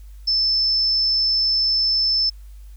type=tone; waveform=sine; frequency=5274 Hz; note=E8; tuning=in tune; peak=-16 dBFS; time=0.27-2.3 s; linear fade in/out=10 ms; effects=added 50 Hz sine -37 dBFS peak until 2.76 s + white hiss -59 dBFS RMS until 2.76 s